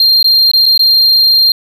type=tone with dropouts; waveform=triangle; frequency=4191 Hz; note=C8; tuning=2 cents sharp; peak=-4 dBFS; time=0-1.52 s; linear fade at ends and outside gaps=2 ms; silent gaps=0.228-0.243 / 0.515-0.535 / 0.657-0.662 / 0.777-0.793 s; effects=none